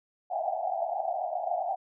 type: band-pass noise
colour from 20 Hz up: pink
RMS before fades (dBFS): -31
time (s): 0.3-1.76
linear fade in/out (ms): 20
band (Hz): 650 to 790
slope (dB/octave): 96
effects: none